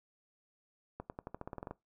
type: accelerating click train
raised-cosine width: 1 ms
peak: -27 dBFS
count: 12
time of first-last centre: 1-1.71 s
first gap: 99 ms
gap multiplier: 0.91
effects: noise-tail reverb RT60 0.2 s tail -21 dB re dry